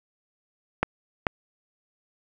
clicks, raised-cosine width 0.5 ms, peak -6 dBFS, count 2, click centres 0.83 / 1.268 s, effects none

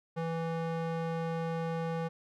square tone with band-pass filter, 164.81 Hz, E3, in tune, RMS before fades -34 dBFS, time 0.16-2.09 s, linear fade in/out 20 ms, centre 580 Hz, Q 0.65, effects none

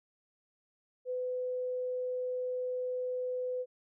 sine tone, 503 Hz, B4, 32 cents sharp, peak -32 dBFS, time 1.05-3.66 s, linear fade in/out 50 ms, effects none

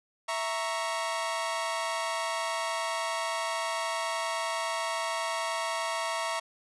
sawtooth chord, A# diminished, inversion second, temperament equal, 659.3 / 932.3 / 1108.7 Hz, E5 / A#5 / C#6, 0 / 0 / 0 cents, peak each -30 / -30 / -31 dBFS, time 0.28-6.4 s, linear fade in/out 10 ms, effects resampled to 24000 Hz

